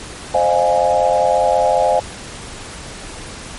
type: chord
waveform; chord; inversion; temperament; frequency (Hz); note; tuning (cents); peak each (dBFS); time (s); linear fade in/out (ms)
sine; F minor seventh; second; equal with one note detuned; 523.3 / 613 / 698.5 / 830.6; C5 / Eb5 / F5 / Ab5; 0 / -26 / 0 / 0; -17; 0.34-2; 5
effects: pink hiss -32 dBFS RMS until 3.58 s + MP3 48 kbps